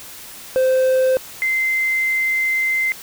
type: tone pair in turn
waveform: triangle / sine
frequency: 519 / 2076 Hz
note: C5 / C7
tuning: -14 / -14 cents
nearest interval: 2 octaves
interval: 2400 cents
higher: second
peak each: -11 / -16 dBFS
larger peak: first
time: 0.56-1.17 / 1.42-2.92 s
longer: second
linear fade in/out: 0 ms
effects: white hiss -37 dBFS RMS until 3.02 s